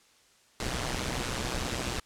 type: noise with amplitude modulation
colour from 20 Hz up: pink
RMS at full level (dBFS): -29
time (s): 0.6-2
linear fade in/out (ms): 2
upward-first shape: sine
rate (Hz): 125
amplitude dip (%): 75
effects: white hiss -62 dBFS RMS until 2.05 s + low-pass 8000 Hz 12 dB/octave